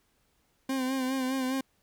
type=tone with vibrato; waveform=40% pulse; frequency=261.6 Hz; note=C4; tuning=in tune; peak=-27 dBFS; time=0.69-1.61 s; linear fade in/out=5 ms; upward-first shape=sine; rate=4.9 Hz; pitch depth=45 cents each way; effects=pink hiss -71 dBFS RMS until 1.82 s